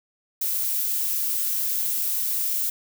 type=noise; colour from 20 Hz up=violet; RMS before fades=-25 dBFS; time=0.41-2.7 s; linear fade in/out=5 ms; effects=none